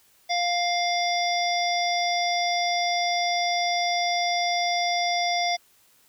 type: harmonic tone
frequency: 700 Hz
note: F5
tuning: 4 cents sharp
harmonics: 1 / 3 / 5 / 7 / 8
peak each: -24 / -29 / -31 / -32 / -33 dBFS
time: 0.29-5.57 s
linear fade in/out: 20 ms
effects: white hiss -60 dBFS RMS until 6.08 s